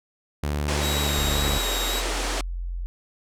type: tone with pitch glide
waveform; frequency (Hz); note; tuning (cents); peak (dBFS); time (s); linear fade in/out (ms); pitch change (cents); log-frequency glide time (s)
sawtooth; 73.42 to 72.03; D2 to D2; 0 to -33; -20; 0.43-1.58; 5; -33; 0.77-1.39
type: band-pass noise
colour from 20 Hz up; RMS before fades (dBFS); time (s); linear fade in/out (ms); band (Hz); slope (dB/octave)
pink; -29; 0.68-2.41; 2; 280 to 9000; 24
type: tone with vibrato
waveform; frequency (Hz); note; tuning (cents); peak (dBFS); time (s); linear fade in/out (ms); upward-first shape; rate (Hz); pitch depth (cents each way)
sawtooth; 3810; A#7; +37; -25; 0.8-2.03; 50; square; 1.8; 12
type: tone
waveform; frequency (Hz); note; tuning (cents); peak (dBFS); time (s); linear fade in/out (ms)
sine; 43.65; F1; 0; -27; 1.18-2.86; 0
effects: none